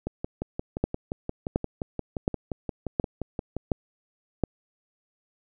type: two click trains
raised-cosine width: 2 ms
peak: -9 / -16 dBFS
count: 6 / 21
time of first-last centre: 0.84-4.437 / 0.07-3.567 s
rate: 1.39 / 5.72 Hz
effects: none